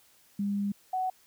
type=tone pair in turn; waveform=sine; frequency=201.6 / 745.9 Hz; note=G3 / F#5; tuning=+49 / +14 cents; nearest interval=octave + major seventh; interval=2265 cents; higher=second; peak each=-27 dBFS; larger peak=neither; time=0.39-0.72 / 0.93-1.1 s; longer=first; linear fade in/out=5 ms; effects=white hiss -62 dBFS RMS until 1.26 s